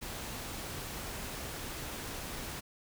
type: noise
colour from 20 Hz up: pink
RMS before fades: -41 dBFS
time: 0.01-2.61 s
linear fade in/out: 20 ms
effects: none